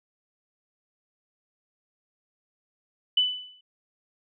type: tone with exponential decay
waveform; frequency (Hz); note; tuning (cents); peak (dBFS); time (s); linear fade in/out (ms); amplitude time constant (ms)
sine; 2993; F#7; +19; -16; 3.17-3.61; 5; 94
effects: none